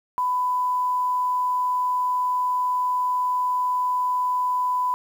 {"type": "tone", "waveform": "sine", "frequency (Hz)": 998, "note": "B5", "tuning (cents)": 18, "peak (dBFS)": -20, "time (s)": [0.18, 4.94], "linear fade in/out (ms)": 0, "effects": ["8-bit"]}